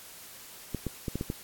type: clicks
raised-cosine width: 3 ms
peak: -18 dBFS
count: 6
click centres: 0.747 / 0.867 / 1.082 / 1.156 / 1.211 / 1.301 s
effects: white hiss -48 dBFS RMS until 1.43 s + AAC 64 kbps